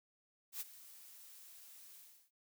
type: noise with ADSR envelope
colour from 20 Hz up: blue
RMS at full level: -41 dBFS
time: 0.52-2.31 s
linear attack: 86 ms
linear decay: 26 ms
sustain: -16 dB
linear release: 350 ms
effects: none